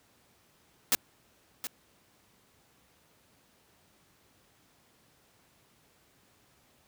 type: noise with echo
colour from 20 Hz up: white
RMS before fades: -24 dBFS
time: 0.92-0.95 s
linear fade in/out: 0 ms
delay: 720 ms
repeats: 1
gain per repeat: -12 dB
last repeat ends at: 1.67 s
effects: pink hiss -65 dBFS RMS until 6.87 s + high-pass 80 Hz 12 dB/octave